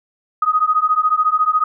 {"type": "beating tone pair", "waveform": "sine", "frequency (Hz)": [1244.5, 1258.5], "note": ["D#6", "D#6"], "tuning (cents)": [0, 19], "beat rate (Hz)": 14, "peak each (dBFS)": [-16, -16], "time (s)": [0.42, 1.64], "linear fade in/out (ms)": 5, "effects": []}